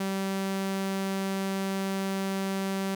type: tone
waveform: sawtooth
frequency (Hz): 193.6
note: G3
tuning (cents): -21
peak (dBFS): -24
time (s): 0-2.95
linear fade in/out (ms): 5
effects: none